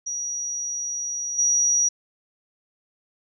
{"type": "tone with level steps", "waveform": "sine", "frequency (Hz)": 5780, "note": "F#8", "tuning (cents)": -41, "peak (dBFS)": [-26, -17], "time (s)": [0.06, 1.89], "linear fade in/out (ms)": 10, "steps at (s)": 1.38, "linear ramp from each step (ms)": 10, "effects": []}